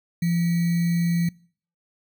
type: tone with sample-and-hold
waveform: sine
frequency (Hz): 170.7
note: F3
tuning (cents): -39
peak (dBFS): -19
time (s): 0.22-1.29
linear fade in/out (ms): 5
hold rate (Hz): 2100
effects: noise-tail reverb RT60 0.5 s tail -24 dB re dry